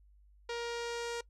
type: tone with low-pass filter sweep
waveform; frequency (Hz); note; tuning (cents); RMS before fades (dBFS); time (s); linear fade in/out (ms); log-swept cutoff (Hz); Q
sawtooth; 471; A#4; +18; -38; 0.49-1.21; 5; 4800 to 7400; 1.3
effects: noise-tail reverb RT60 0.1 s tail -22 dB re dry + added 50 Hz sine -59 dBFS peak until 1.29 s